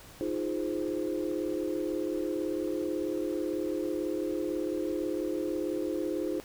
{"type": "chord", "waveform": "sine", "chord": "F minor seventh", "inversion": "third", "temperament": "equal with one note detuned", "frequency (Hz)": [311.1, 349.2, 415.3, 521.1], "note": ["Eb4", "F4", "Ab4", "C5"], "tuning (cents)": [0, 0, 0, -7], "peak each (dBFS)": [-33, -33, -36, -36], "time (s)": [0.21, 6.4], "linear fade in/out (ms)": 0, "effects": ["tanh soft clip ceiling -20 dBFS", "pink hiss -51 dBFS RMS until 6.44 s"]}